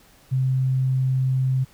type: tone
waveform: sine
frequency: 130.81 Hz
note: C3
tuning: in tune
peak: -18 dBFS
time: 0.31-1.65 s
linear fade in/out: 20 ms
effects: pink hiss -54 dBFS RMS until 1.73 s

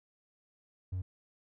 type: tone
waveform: triangle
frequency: 92.5 Hz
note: F#2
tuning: in tune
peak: -30 dBFS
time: 0.92-1.02 s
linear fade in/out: 10 ms
effects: tanh soft clip ceiling -28 dBFS

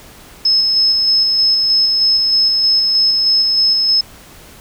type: tone with tremolo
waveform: sine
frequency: 5190 Hz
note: E8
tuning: 28 cents flat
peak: -9 dBFS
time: 0.45-4.01 s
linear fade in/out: 5 ms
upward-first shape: square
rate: 3.2 Hz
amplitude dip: 25%
effects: pink hiss -40 dBFS RMS until 4.6 s

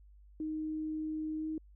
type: tone with pitch glide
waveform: sine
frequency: 311.1 to 314 Hz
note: D#4 to D#4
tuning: 0 to +16 cents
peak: -34 dBFS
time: 0.4-1.58 s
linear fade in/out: 2 ms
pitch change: +16 cents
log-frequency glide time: 1.38-1.47 s
effects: added 50 Hz sine -55 dBFS peak until 1.75 s

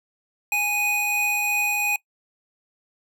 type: tone pair together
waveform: square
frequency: 830.6 / 2489 Hz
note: G#5 / D#7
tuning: 0 / 0 cents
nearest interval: octave + perfect fifth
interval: 1900 cents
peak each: -30 / -22 dBFS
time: 0.52-1.96 s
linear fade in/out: 2 ms
effects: noise-tail reverb RT60 0.1 s tail -22 dB re dry

